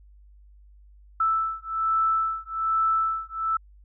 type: beating tone pair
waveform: sine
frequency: 1318.5 / 1319.7 Hz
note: E6 / E6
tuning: 0 / +2 cents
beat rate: 1.2 Hz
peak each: -25 dBFS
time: 1.2-3.57 s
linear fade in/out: 5 ms
effects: added 50 Hz sine -49 dBFS peak until 3.84 s